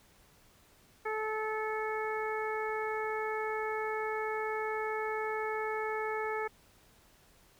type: harmonic tone with a mistuned harmonic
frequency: 433.9 Hz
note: A4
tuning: 24 cents flat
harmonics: 1 / 2 / 3 / 4 / 5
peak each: -35 / -38 / -40 / -41 / -42 dBFS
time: 1.05-6.48 s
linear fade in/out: 10 ms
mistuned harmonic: 5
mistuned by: +21 cents
effects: pink hiss -63 dBFS RMS until 7.59 s